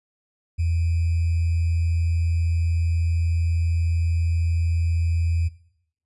sine tone with sample-and-hold, 83.6 Hz, E2, 25 cents sharp, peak -19 dBFS, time 0.58-5.49 s, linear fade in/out 20 ms, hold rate 2450 Hz, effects noise-tail reverb RT60 0.7 s tail -19 dB re dry + resampled to 24000 Hz

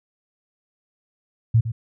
sine tone with echo, 113.9 Hz, A#2, 40 cents flat, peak -12 dBFS, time 1.54-1.61 s, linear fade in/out 10 ms, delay 110 ms, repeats 1, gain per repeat -11 dB, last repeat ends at 1.72 s, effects none

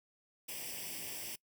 white noise with comb filter, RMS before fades -43 dBFS, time 0.48-1.36 s, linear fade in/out 10 ms, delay 0.37 ms, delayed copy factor +0.8, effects noise-tail reverb RT60 0.1 s tail -23 dB re dry + high-pass 100 Hz 12 dB/octave

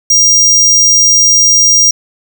square tone, 5700 Hz, F8, 34 cents sharp, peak -5 dBFS, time 0.1-1.91 s, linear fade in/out 5 ms, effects 7-bit

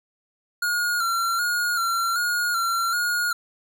square tone with vibrato, 1400 Hz, F6, 4 cents sharp, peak -22 dBFS, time 0.62-3.33 s, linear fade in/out 5 ms, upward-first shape square, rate 1.3 Hz, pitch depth 43 cents each way, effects none

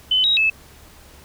sine tone with pitch steps, 3032 / 3813 / 2610 Hz, F#7 / A#7 / E7, +42 / +38 / -18 cents, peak -14 dBFS, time 0.11-0.5 s, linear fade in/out 5 ms, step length 130 ms, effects added 71 Hz sine -49 dBFS peak until 1.24 s + pink hiss -47 dBFS RMS until 1.24 s

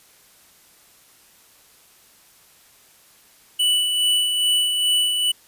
square tone with tremolo, 2967 Hz, F#7, 4 cents sharp, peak -16 dBFS, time 3.59-5.32 s, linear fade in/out 10 ms, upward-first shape sine, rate 2.4 Hz, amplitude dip 40%, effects white hiss -53 dBFS RMS until 5.47 s + resampled to 32000 Hz

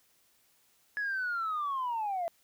sine linear sweep, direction down, 1700 to 659.3 Hz, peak -29 dBFS, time 0.97-2.28 s, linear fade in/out 0 ms, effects tanh soft clip ceiling -27 dBFS + white hiss -68 dBFS RMS until 2.43 s

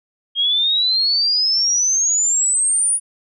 sine exponential sweep, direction up, 3223 to 9770 Hz, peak -14 dBFS, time 0.35-3 s, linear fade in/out 50 ms, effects none

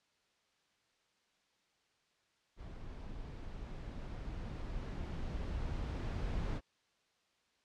brown noise with level ramp, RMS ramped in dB -48 to -36 dBFS, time 2.56-6.61 s, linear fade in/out 50 ms, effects white hiss -75 dBFS RMS until 7.64 s + low-pass 5000 Hz 12 dB/octave

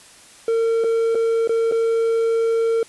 triangle tone with dropouts, 455.8 Hz, A#4, 39 cents flat, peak -14 dBFS, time 0.48-2.83 s, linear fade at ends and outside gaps 2 ms, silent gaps 0.839-0.843 / 1.148-1.153 / 1.475-1.493 / 1.714-1.721 s, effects white hiss -46 dBFS RMS until 2.88 s + resampled to 24000 Hz

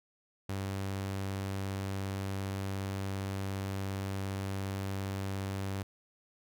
sawtooth tone, 97.3 Hz, G2, 12 cents flat, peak -30 dBFS, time 0.49-5.83 s, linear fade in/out 5 ms, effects none

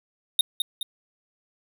square tone with echo, 3700 Hz, A#7, 14 cents flat, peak -16 dBFS, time 0.39-0.41 s, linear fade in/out 2 ms, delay 210 ms, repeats 2, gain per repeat -6 dB, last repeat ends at 0.83 s, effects none

